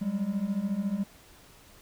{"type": "beating tone pair", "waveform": "triangle", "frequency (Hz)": [189.8, 203.8], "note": ["F#3", "G#3"], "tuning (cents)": [44, -32], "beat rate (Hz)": 14, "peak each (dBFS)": [-30, -27], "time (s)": [0.01, 1.04], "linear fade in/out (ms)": 10, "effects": ["pink hiss -55 dBFS RMS until 1.81 s"]}